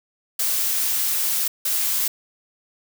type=noise bursts at uneven times; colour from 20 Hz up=blue; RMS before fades=-22 dBFS; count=2; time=0.39-1.48 / 1.65-2.08 s; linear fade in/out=5 ms; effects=none